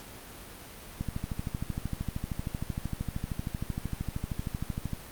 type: click train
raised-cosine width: 5 ms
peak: -19 dBFS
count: 52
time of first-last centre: 1.01-4.933 s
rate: 13 Hz
effects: pink hiss -46 dBFS RMS until 5.11 s + Opus 48 kbps